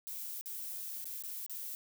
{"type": "noise with dropouts", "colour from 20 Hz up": "violet", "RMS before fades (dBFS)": -42, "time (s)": [0.07, 1.75], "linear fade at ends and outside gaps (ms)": 0, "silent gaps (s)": [[0.411, 0.458], [1.043, 1.055], [1.223, 1.237], [1.463, 1.496]], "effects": []}